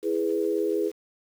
sine chord, E major, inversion none, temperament equal, 329.6 / 415.3 / 493.9 Hz, E4 / G#4 / B4, 0 / 0 / 0 cents, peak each -28 / -25 / -30 dBFS, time 0.02-0.92 s, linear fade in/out 50 ms, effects 8-bit

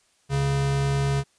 square tone pair together, 69.29 / 138.8 Hz, C#2 / C#3, 0 / +3 cents, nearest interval octave, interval 1203 cents, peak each -33 / -22 dBFS, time 0.29-1.24 s, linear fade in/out 50 ms, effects white hiss -64 dBFS RMS until 1.38 s + resampled to 22050 Hz

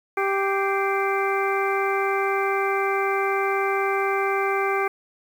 harmonic tone with a mistuned harmonic, 392 Hz, G4, in tune, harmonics 1 / 2 / 3 / 4 / 5 / 6, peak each -24 / -27 / -27 / -30 / -31 / -32 dBFS, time 0.17-4.88 s, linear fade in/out 5 ms, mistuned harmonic 5, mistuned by +100 cents, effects 8-bit

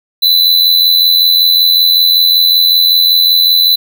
square tone with amplitude modulation, 4000 Hz, B7, 21 cents sharp, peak -4 dBFS, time 0.22-3.76 s, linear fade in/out 10 ms, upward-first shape sine, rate 85.3 Hz, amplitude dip 55%, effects none

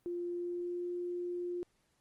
sine tone with pitch glide, 349.2 to 352.8 Hz, F4 to F4, 0 to +18 cents, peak -35 dBFS, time 0.06-1.63 s, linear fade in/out 0 ms, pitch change +18 cents, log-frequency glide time 0.22-0.9 s, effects pink hiss -75 dBFS RMS until 2 s + Opus 24 kbps

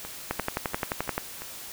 two click trains, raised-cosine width 0.5 ms, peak -11 / -22 dBFS, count 11 / 5, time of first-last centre 0.31-1.18 / 0.05-1.42 s, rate 11.5 / 2.92 Hz, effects white hiss -41 dBFS RMS until 1.72 s

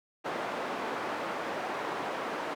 white band-pass noise, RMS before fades -35 dBFS, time 0.24-2.55 s, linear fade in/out 20 ms, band 290 to 1100 Hz, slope 12 dB/octave, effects none

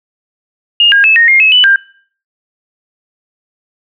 sine tone with pitch steps, 2839 / 1624 / 2610 / 1856 / 2125 / 2582 / 2981 / 1592 Hz, F7 / G#6 / E7 / A#6 / C7 / E7 / F#7 / G6, +28 / -39 / -18 / -8 / +26 / -37 / +12 / +26 cents, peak -4 dBFS, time 0.8-1.76 s, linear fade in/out 2 ms, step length 120 ms, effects noise-tail reverb RT60 0.5 s tail -22 dB re dry

